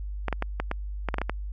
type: clicks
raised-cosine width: 0.5 ms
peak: -12 dBFS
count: 10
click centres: 0.283 / 0.327 / 0.424 / 0.6 / 0.714 / 1.087 / 1.142 / 1.184 / 1.216 / 1.296 s
effects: added 50 Hz sine -31 dBFS peak until 1.52 s